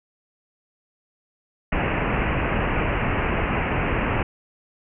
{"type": "low-pass noise", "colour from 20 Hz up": "pink", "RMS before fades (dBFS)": -23, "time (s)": [1.72, 4.23], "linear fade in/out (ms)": 5, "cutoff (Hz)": 2800, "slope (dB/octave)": 96, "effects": []}